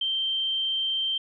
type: tone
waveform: sine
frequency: 3136 Hz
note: G7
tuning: in tune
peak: -24 dBFS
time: 0.01-1.18 s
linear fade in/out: 5 ms
effects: none